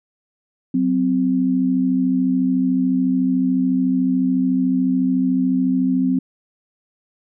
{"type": "tone pair together", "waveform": "sine", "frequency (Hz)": [186.15, 260], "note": ["F#3", "C4"], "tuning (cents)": [11, -11], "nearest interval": "tritone", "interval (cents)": 578, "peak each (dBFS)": [-21, -16], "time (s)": [0.74, 6.19], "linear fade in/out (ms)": 5, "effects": []}